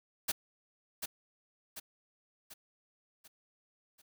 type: noise with echo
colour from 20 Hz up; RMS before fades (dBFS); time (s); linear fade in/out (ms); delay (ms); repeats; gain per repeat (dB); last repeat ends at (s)
white; -32; 0.28-0.32; 10; 740; 5; -6; 4.02
effects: none

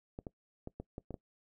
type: clicks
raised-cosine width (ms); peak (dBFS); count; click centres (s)
2; -28; 7; 0.189 / 0.268 / 0.674 / 0.8 / 0.981 / 1.107 / 1.142
effects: noise-tail reverb RT60 0.1 s tail -21 dB re dry

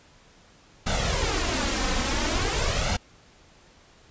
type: noise with flanger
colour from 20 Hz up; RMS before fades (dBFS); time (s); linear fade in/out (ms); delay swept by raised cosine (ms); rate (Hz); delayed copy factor
pink; -25; 0.86-2.97; 10; 1.4 to 3.9; 0.48; +0.65
effects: pink hiss -55 dBFS RMS until 4.1 s + resampled to 16000 Hz

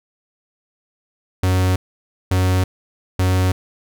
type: tone bursts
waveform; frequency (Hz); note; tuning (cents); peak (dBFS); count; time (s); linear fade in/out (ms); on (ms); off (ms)
45% pulse; 92.5; F#2; 0; -14; 3; 1.43-3.52; 5; 330; 550
effects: none

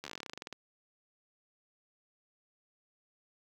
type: slowing click train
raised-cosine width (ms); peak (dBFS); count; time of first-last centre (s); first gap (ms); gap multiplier
0.2; -24; 18; 0.04-0.527; 12; 1.1
effects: high-pass 100 Hz 12 dB/octave + 9-bit

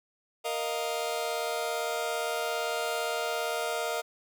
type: chord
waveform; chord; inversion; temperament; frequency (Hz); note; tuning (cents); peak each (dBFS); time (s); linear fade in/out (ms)
sawtooth; Bb suspended fourth; none; just; 466.2 / 621.6 / 699.2; Bb4 / Eb5 / F5; 0 / -2 / +2; -30; 0.44-4.02; 20
effects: none

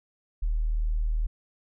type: tone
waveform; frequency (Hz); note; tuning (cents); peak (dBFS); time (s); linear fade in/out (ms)
sine; 39.03; D#1; +6; -23; 0.42-1.27; 10
effects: none

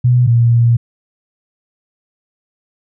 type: tone pair in turn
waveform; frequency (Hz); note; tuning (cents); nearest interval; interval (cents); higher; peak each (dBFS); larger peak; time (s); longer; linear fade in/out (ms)
sine; 123.47 / 117.86; B2 / A#2; 0 / +19; minor second; 81; first; -7; neither; 0.04-0.27 / 0.27-0.77; second; 10
effects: none

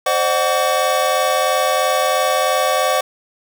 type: tone cluster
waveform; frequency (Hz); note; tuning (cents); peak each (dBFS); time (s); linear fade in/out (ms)
square; 524 / 607 / 744 / 1143; C5 / D#5 / F#5 / D6; +2 / -43 / +9 / -47; -21; 0.06-3.01; 5
effects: none

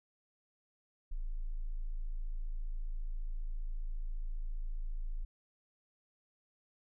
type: tone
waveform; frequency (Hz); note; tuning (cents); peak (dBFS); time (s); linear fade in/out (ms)
sine; 27.37; A0; -8; -34; 1.11-5.25; 10
effects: none

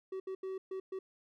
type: tone bursts at uneven times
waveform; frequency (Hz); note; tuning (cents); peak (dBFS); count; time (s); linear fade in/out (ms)
triangle; 380; F#4; +46; -35; 5; 0.12-0.2 / 0.27-0.35 / 0.43-0.58 / 0.71-0.8 / 0.92-0.99; 5
effects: none

